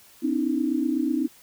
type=tone cluster; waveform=sine; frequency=255.6 / 291.4 / 319.5 Hz; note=C4 / D4 / D#4; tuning=-40 / -13 / +46 cents; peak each=-26 dBFS; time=0.22-1.28 s; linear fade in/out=20 ms; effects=white hiss -53 dBFS RMS until 1.42 s